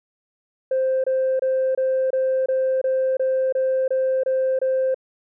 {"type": "tone bursts", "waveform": "sine", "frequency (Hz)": 523.3, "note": "C5", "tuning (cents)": 0, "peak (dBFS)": -16, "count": 12, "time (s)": [0.71, 4.945], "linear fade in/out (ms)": 5, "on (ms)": 330, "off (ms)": 25, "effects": ["tanh soft clip ceiling -15 dBFS"]}